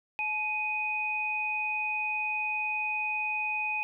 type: tone pair together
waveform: sine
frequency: 859 / 2495 Hz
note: A5 / D#7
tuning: -42 / +4 cents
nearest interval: octave + tritone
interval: 1846 cents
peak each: -35 / -29 dBFS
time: 0.19-3.83 s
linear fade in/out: 0 ms
effects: none